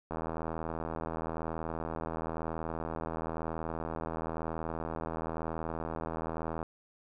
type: click train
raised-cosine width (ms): 1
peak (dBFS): -22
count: 529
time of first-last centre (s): 0.11-6.629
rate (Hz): 81
effects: none